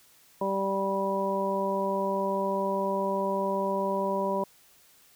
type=harmonic tone; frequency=195.2 Hz; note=G3; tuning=7 cents flat; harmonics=1 / 2 / 3 / 4 / 5; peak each=-33 / -32 / -30 / -41 / -30 dBFS; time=0.41-4.44 s; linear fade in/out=5 ms; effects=white hiss -59 dBFS RMS until 5.15 s